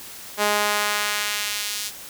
sawtooth tone with high-pass filter sweep, 207.7 Hz, G#3, in tune, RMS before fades -24 dBFS, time 0.37-1.92 s, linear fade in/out 50 ms, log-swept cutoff 580 to 4600 Hz, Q 0.82, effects white hiss -39 dBFS RMS until 2.09 s

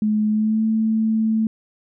sine tone with pitch glide, 213.2 to 220.6 Hz, G#3 to A3, +46 to +5 cents, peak -16 dBFS, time 0.02-1.47 s, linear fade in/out 2 ms, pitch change +59 cents, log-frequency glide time 0.29-0.64 s, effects none

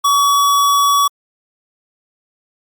square tone, 1134 Hz, C#6, 39 cents sharp, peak -11 dBFS, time 0.04-1.08 s, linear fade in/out 10 ms, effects Opus 48 kbps

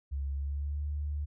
sine tone with pitch glide, 69.3 to 73.42 Hz, C#2 to D2, 0 to 0 cents, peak -31 dBFS, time 0.11-1.26 s, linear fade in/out 20 ms, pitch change +100 cents, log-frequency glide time 0.32-0.83 s, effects none

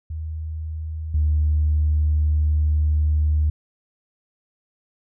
sine tone pair in turn, 78.8 / 76.01 Hz, D#2 / D#2, +23 / -40 cents, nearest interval minor second, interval 63 cents, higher first, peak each -26 / -15 dBFS, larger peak second, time 0.1-1.14 / 1.14-3.5 s, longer second, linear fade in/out 5 ms, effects tanh soft clip ceiling -11 dBFS

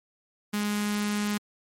sawtooth tone with notch filter, 207.7 Hz, G#3, in tune, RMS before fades -28 dBFS, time 0.53-1.38 s, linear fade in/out 10 ms, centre 550 Hz, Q 0.68, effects MP3 64 kbps

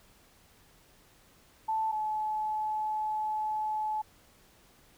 sine tone pair in turn, 880 / 859.4 Hz, A5 / A5, 0 / -41 cents, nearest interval unison, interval 41 cents, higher first, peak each -27 / -29 dBFS, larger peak first, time 1.68-1.92 / 1.92-4.02 s, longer second, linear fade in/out 10 ms, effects pink hiss -61 dBFS RMS until 4.97 s

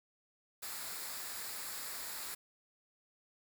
white noise with comb filter, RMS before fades -43 dBFS, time 0.62-2.35 s, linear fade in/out 10 ms, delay 0.33 ms, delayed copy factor -0.5, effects none

